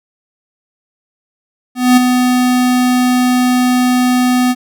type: tone with ADSR envelope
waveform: square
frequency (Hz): 250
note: B3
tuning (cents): +21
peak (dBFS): -4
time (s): 1.75-4.55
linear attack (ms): 220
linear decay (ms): 12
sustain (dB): -6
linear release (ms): 42
effects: none